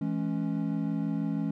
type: chord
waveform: triangle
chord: C# minor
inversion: first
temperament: equal with one note detuned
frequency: 164.81 / 211 / 277.2 Hz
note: E3 / G#3 / C#4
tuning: 0 / +28 / 0 cents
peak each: -30 dBFS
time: 0.01-1.51 s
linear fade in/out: 5 ms
effects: none